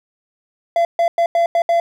triangle tone bursts at uneven times, 680 Hz, F5, 46 cents flat, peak -10 dBFS, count 6, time 0.76-0.85 / 0.99-1.08 / 1.18-1.26 / 1.35-1.46 / 1.55-1.62 / 1.69-1.8 s, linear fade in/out 2 ms, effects none

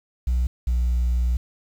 sine tone pair in turn, 61.74 / 60.64 Hz, B1 / B1, 0 / -31 cents, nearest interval unison, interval 31 cents, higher first, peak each -16 dBFS, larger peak neither, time 0.27-0.47 / 0.67-1.37 s, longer second, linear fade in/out 5 ms, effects tanh soft clip ceiling -17 dBFS + 8-bit

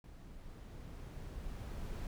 brown noise with level ramp, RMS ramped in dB -53 to -41 dBFS, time 0.04-2.07 s, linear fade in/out 2 ms, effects none

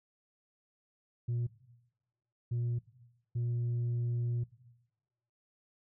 sine tone bursts at uneven times, 119.5 Hz, A#2, 43 cents sharp, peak -28 dBFS, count 3, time 1.28-1.47 / 2.51-2.79 / 3.35-4.44 s, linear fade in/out 10 ms, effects noise-tail reverb RT60 1.0 s tail -18 dB re dry + tanh soft clip ceiling -29 dBFS

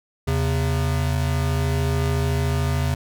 square tone pair together, 80.8 / 134.48 Hz, E2 / C3, -34 / +48 cents, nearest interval major sixth, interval 882 cents, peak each -23 dBFS, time 0.27-2.95 s, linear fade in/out 10 ms, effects none

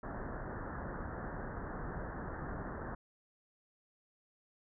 pink low-pass noise, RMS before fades -42 dBFS, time 0.03-2.95 s, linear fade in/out 5 ms, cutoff 1800 Hz, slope 96 dB/octave, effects none

